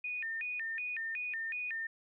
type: tone with vibrato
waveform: sine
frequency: 2115 Hz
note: C7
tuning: 18 cents sharp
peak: -35 dBFS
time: 0.04-1.87 s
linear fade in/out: 5 ms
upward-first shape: square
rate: 2.7 Hz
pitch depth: 270 cents each way
effects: none